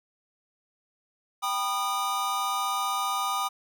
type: chord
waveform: square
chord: G augmented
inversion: none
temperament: just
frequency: 784 / 980 / 1225 Hz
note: G5 / B5 / D#6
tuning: 0 / -14 / -27 cents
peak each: -33 / -34 / -29 dBFS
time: 1.42-3.49 s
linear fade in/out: 20 ms
effects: none